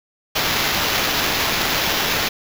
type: noise with sample-and-hold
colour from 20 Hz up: blue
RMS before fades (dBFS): -20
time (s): 0.35-2.29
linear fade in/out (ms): 10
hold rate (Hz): 8820
effects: none